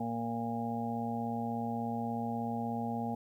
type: harmonic tone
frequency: 116.54 Hz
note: A#2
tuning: in tune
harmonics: 1 / 2 / 4 / 5 / 6 / 7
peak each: -42 / -35 / -44 / -48 / -42 / -39 dBFS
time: 0-3.15 s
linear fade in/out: 5 ms
effects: 11-bit